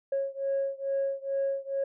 sine beating tone pair, 547 / 549.3 Hz, C#5 / C#5, -23 / -16 cents, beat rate 2.3 Hz, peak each -29 / -30 dBFS, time 0.12-1.84 s, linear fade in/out 5 ms, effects tanh soft clip ceiling -22 dBFS

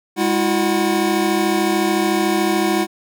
square tone cluster, 204 / 325.7 / 359.4 / 744 Hz, G#3 / E4 / F4 / F#5, -31 / -21 / +50 / +9 cents, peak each -23 / -20 / -22 / -24 dBFS, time 0.16-2.87 s, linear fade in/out 50 ms, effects none

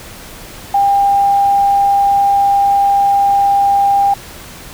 sine tone, 799 Hz, G5, 33 cents sharp, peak -8 dBFS, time 0.74-4.14 s, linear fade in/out 5 ms, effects pink hiss -33 dBFS RMS until 4.73 s

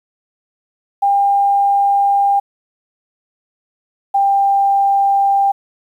sine tone pair in turn, 800 / 793.1 Hz, G5 / G5, +35 / +20 cents, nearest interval unison, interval 15 cents, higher first, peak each -10 dBFS, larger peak neither, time 1.02-2.4 / 4.14-5.52 s, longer neither, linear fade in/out 10 ms, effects 8-bit

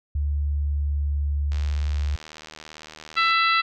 sine tone with pitch glide, 72.5 to 72.04 Hz, D2 to D2, -22 to -33 cents, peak -21 dBFS, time 0.15-2.16 s, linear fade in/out 5 ms, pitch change -11 cents, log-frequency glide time 0.44-1.15 s
click train, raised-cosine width 0.2 ms, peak -22 dBFS, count 140, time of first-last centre 1.52-3.309 s, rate 77.7 Hz
harmonic tone, 666 Hz, E5, 18 cents sharp, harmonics 2 / 3 / 4 / 5 / 6 / 7, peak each -20 / -24 / -25 / -31 / -28 / -35 dBFS, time 3.16-3.62 s, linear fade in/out 20 ms
effects none

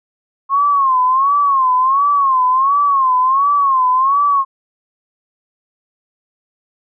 sine tone with vibrato, 1079 Hz, C#6, 47 cents flat, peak -10 dBFS, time 0.49-4.45 s, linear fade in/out 50 ms, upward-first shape sine, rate 1.4 Hz, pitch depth 120 cents each way, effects none

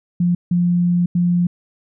sine tone bursts at uneven times, 175.4 Hz, F3, 8 cents sharp, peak -13 dBFS, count 3, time 0.2-0.35 / 0.51-1.06 / 1.15-1.47 s, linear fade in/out 5 ms, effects none

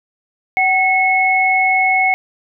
sine tone pair together, 756.8 / 2188 Hz, F#5 / C#7, +39 / -23 cents, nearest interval octave + tritone, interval 1838 cents, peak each -15 / -13 dBFS, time 0.57-2.14 s, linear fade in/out 0 ms, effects none

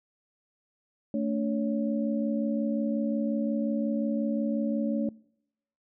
sine tone cluster, 222 / 287.6 / 560 Hz, A3 / D4 / C#5, +16 / -36 / +18 cents, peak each -28 / -31 / -34 dBFS, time 1.14-5.09 s, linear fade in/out 2 ms, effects noise-tail reverb RT60 0.8 s tail -25 dB re dry

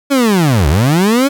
30% pulse linear two-way sweep, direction down then up, 286.9 to 66.3 to 286.9 Hz, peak -6 dBFS, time 0.1-1.29 s, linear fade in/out 20 ms, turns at 0.68 s, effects 7-bit

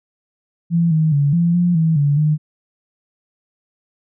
sine tone with pitch steps, 168.7 / 157.6 / 142.9 / 170.5 / 175.5 / 161.5 / 143.8 / 152.4 Hz, E3 / D#3 / D3 / F3 / F3 / E3 / D3 / D#3, +40 / +23 / -47 / -41 / +9 / -35 / -36 / -36 cents, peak -12 dBFS, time 0.7-2.38 s, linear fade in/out 50 ms, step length 210 ms, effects none

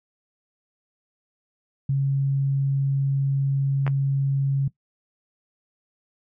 sine tone, 137.5 Hz, C#3, 14 cents flat, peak -19 dBFS, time 1.89-4.68 s, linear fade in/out 5 ms
clicks, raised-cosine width 0.5 ms, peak -15 dBFS, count 2, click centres 3.866 / 3.878 s
effects noise-tail reverb RT60 0.1 s tail -18 dB re dry

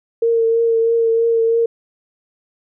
sine tone with vibrato, 458.1 Hz, A#4, 30 cents flat, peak -12 dBFS, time 0.22-1.66 s, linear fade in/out 5 ms, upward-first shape triangle, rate 3.1 Hz, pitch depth 23 cents each way, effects none

